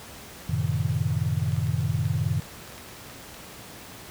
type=chord; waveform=sine; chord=F# diminished seventh; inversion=none; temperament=equal with one note detuned; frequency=92.5 / 111.6 / 130.81 / 155.56 Hz; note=F#2 / A2 / C3 / Eb3; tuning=0 / +25 / 0 / 0 cents; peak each=-28 dBFS; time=0.49-2.4 s; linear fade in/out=5 ms
type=clicks; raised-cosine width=0.2 ms; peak=-27 dBFS; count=12; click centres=1.521 / 1.565 / 1.67 / 1.808 / 2.055 / 2.422 / 2.677 / 2.723 / 2.78 / 2.887 / 3.099 / 3.344 s
effects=pink hiss -43 dBFS RMS until 4.1 s + high-pass 60 Hz 12 dB/octave